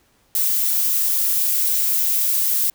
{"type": "noise", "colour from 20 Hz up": "violet", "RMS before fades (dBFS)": -19, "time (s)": [0.35, 2.7], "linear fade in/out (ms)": 2, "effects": ["pink hiss -60 dBFS RMS until 2.74 s"]}